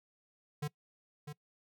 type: tone with echo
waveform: square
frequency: 148.1 Hz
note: D3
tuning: 15 cents sharp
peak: -34 dBFS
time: 0.62-0.68 s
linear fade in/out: 10 ms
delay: 650 ms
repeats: 1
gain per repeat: -8 dB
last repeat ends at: 1.33 s
effects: noise-tail reverb RT60 0.1 s tail -22 dB re dry